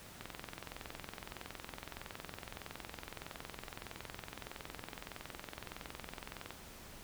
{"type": "click train", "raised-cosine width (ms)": 0.3, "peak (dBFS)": -27, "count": 137, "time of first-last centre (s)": [0.21, 6.506], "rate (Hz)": 21.6, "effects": ["pink hiss -53 dBFS RMS until 7.03 s"]}